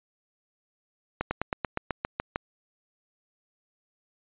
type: slowing click train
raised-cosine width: 0.5 ms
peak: -12 dBFS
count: 10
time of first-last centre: 1.21-2.359 s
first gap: 100 ms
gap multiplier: 1.06
effects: resampled to 8000 Hz

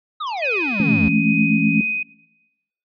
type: exponential sweep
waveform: square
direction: down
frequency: 1309 to 72.2 Hz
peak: -24 dBFS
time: 0.2-1.09 s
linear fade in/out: 10 ms
type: tone with tremolo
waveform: sine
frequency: 2502 Hz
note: D#7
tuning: 9 cents sharp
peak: -19 dBFS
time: 0.42-2.03 s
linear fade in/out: 5 ms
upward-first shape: sine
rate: 2.3 Hz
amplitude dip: 25%
type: chord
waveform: sine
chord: A major seventh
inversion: second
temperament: equal with one note detuned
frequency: 164.81 / 211.9 / 220 / 277.2 Hz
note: E3 / G#3 / A3 / C#4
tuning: 0 / +35 / 0 / 0 cents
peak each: -22 / -19 / -22 / -21 dBFS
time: 0.8-1.81 s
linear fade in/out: 2 ms
effects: noise-tail reverb RT60 0.9 s tail -19 dB re dry + resampled to 11025 Hz

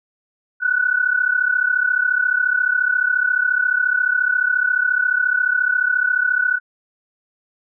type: tone pair together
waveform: sine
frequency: 1465.7 / 1500 Hz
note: F#6 / F#6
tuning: -17 / +23 cents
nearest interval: unison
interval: 40 cents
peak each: -18 dBFS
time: 0.6-6.6 s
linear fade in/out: 50 ms
effects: none

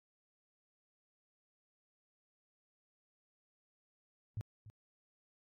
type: tone with echo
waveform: sine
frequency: 106.7 Hz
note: G#2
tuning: 47 cents sharp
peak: -36 dBFS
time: 4.37-4.41 s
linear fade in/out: 0 ms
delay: 290 ms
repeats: 1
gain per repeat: -15 dB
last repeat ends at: 4.7 s
effects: AAC 48 kbps

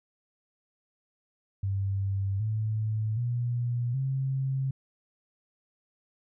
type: tone with pitch steps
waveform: sine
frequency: 98 / 108.74 / 120.65 / 133.87 Hz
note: G2 / A2 / B2 / C3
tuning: 0 / -20 / -40 / +40 cents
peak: -26 dBFS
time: 1.63-4.71 s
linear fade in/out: 5 ms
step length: 770 ms
effects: none

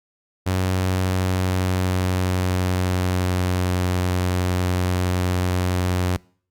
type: tone with pitch glide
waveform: sawtooth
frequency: 93 to 90.72 Hz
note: F#2 to F#2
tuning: +9 to -34 cents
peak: -15 dBFS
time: 0.46-6.17 s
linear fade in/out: 10 ms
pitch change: -43 cents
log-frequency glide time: 0.92-3.91 s
effects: noise-tail reverb RT60 0.5 s tail -24 dB re dry + Opus 48 kbps

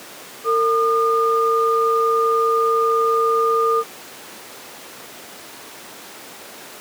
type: tone pair together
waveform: sine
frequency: 455.1 / 1215 Hz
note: A#4 / D#6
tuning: -42 / -42 cents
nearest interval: octave + perfect fourth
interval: 1700 cents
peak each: -17 dBFS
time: 0.44-3.84 s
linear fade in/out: 50 ms
effects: pink hiss -37 dBFS RMS until 6.8 s + high-pass 300 Hz 12 dB/octave

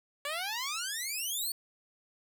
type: exponential sweep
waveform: 10% pulse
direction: up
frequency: 560 to 4531 Hz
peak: -25 dBFS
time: 0.25-1.52 s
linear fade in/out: 2 ms
effects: none

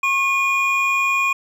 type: tone pair together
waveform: triangle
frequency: 1090 / 2440 Hz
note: C#6 / D#7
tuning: -29 / -34 cents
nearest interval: octave + major second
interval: 1395 cents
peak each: -19 / -16 dBFS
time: 0.03-1.33 s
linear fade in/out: 5 ms
effects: none

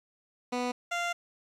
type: tone pair in turn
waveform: 15% pulse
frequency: 246.9 / 694.3 Hz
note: B3 / F5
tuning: 0 / -10 cents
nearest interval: octave + tritone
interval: 1790 cents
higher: second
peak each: -23 dBFS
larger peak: neither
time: 0.52-0.72 / 0.91-1.13 s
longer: second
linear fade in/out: 10 ms
effects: low-pass 7000 Hz 12 dB/octave + 10-bit

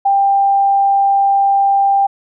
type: tone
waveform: sine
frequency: 792 Hz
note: G5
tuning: 18 cents sharp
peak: -9 dBFS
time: 0.05-2.07 s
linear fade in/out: 10 ms
effects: none

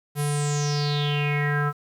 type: tone with low-pass filter sweep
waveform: square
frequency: 146.2 Hz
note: D3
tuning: 7 cents flat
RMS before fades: -24 dBFS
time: 0.15-1.73 s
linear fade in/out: 50 ms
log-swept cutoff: 12000 to 1300 Hz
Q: 7.5
effects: 9-bit

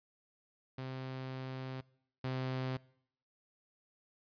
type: tone pair in turn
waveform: sawtooth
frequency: 130.81 / 129.91 Hz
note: C3 / C3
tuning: 0 / -12 cents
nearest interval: unison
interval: 12 cents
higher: first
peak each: -36 / -31 dBFS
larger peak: second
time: 0.78-1.81 / 2.24-2.77 s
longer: first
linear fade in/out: 5 ms
effects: noise-tail reverb RT60 0.7 s tail -23 dB re dry + resampled to 11025 Hz

